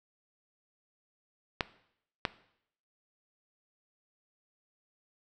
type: clicks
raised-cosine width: 0.3 ms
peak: -11 dBFS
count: 2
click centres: 1.608 / 2.252 s
effects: noise-tail reverb RT60 0.7 s tail -17 dB re dry